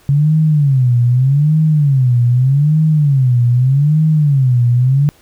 sine tone with vibrato, 137.6 Hz, C#3, 12 cents flat, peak -8 dBFS, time 0.09-5.09 s, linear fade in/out 0 ms, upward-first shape sine, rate 0.82 Hz, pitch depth 230 cents each way, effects pink hiss -49 dBFS RMS until 5.21 s

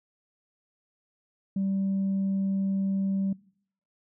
sine tone, 194.3 Hz, G3, 15 cents flat, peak -23 dBFS, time 1.56-3.33 s, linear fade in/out 5 ms, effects noise-tail reverb RT60 0.6 s tail -23 dB re dry + tanh soft clip ceiling -22 dBFS

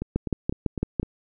two click trains, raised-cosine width 3 ms, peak -10 / -16 dBFS, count 6 / 5, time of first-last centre 0.16-0.998 / 0.02-1.03 s, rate 5.97 / 3.96 Hz, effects none

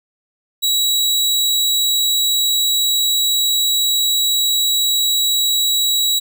sawtooth tone, 3886 Hz, B7, 29 cents flat, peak -11 dBFS, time 0.62-6.2 s, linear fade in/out 20 ms, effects none

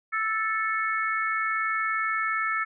harmonic tone, 439.6 Hz, A4, 2 cents flat, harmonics 3 / 4 / 5, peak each -27 / -29 / -31 dBFS, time 0.12-2.65 s, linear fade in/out 20 ms, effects none

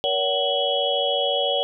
sine tone cluster, 472.2 / 566 / 752 / 2981 / 3311 Hz, A#4 / C#5 / F#5 / F#7 / G#7, +22 / +36 / +28 / +12 / -6 cents, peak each -28 / -24 / -27 / -28 / -25 dBFS, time 0.04-1.63 s, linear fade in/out 0 ms, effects none

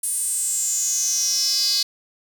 square tone with high-pass filter sweep, 230.4 Hz, A#3, 20 cents flat, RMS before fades -22 dBFS, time 0.03-1.83 s, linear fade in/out 5 ms, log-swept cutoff 9600 to 4500 Hz, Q 8.3, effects none

